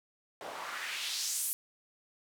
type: noise with band-pass filter sweep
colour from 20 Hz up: white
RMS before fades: -37 dBFS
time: 0.41-1.53 s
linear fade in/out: 0 ms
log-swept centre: 560 to 12000 Hz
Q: 1.7
effects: none